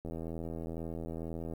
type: click train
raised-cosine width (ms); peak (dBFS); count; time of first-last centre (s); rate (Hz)
2; -27; 123; 0.05-1.536; 82.1
effects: 10-bit